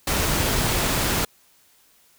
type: noise with amplitude modulation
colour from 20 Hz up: pink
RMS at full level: -21 dBFS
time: 0.07-1.25 s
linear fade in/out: 5 ms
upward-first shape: sine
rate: 187 Hz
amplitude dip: 25%
effects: white hiss -58 dBFS RMS until 2.18 s